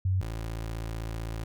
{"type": "tone pair in turn", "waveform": ["sine", "25% pulse"], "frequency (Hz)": [93.7, 55.71], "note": ["F#2", "A1"], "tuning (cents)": [22, 22], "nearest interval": "major sixth", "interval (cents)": 900, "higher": "first", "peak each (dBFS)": [-23, -29], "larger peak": "first", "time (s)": [[0.05, 0.21], [0.21, 1.44]], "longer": "second", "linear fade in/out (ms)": 5, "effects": []}